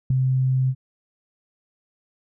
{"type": "tone with ADSR envelope", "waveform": "sine", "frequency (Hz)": 130.3, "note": "C3", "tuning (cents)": -7, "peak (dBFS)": -13, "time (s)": [0.1, 0.75], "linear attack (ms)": 6, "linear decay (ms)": 4, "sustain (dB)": -4, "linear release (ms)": 59, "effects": []}